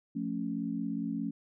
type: chord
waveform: sine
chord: F augmented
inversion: none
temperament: equal with one note detuned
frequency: 175.12 / 220 / 277.2 Hz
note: F3 / A3 / C#4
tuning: +5 / 0 / 0 cents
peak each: -38 / -35 / -35 dBFS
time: 0.15-1.31 s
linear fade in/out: 10 ms
effects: none